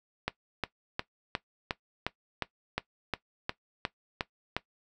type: click train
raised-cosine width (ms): 0.3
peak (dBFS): -13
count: 13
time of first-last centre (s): 0.28-4.566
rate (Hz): 2.8
effects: noise-tail reverb RT60 0.1 s tail -17 dB re dry